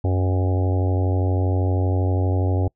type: harmonic tone with a mistuned harmonic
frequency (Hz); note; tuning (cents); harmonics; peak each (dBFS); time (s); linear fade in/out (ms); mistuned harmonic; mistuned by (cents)
92.5; F#2; 0; 1 / 3 / 4 / 5 / 6 / 7 / 8 / 9; -18 / -28 / -30 / -32 / -34 / -35 / -36 / -37; 0.04-2.68; 5; 9; -25
effects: noise-tail reverb RT60 0.1 s tail -26 dB re dry